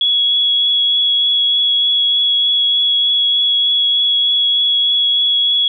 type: tone with vibrato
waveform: sine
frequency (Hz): 3354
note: G#7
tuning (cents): +16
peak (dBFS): -11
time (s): 0.01-5.68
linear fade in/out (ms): 2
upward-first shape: triangle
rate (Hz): 3.3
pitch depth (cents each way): 10
effects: none